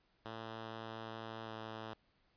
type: tone with pitch glide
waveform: 5% pulse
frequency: 112.2 to 110.85 Hz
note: A2 to A2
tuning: +34 to +13 cents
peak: -33 dBFS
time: 0.25-1.94 s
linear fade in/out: 5 ms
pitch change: -21 cents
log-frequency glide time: 1.45-1.51 s
effects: pink hiss -75 dBFS RMS until 2.36 s + resampled to 11025 Hz